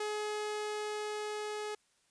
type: tone with level ramp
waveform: sawtooth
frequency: 422.3 Hz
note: G#4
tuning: 29 cents sharp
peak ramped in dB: -30 to -33 dBFS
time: 0-1.75 s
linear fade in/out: 5 ms
effects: white hiss -72 dBFS RMS until 2.1 s + resampled to 22050 Hz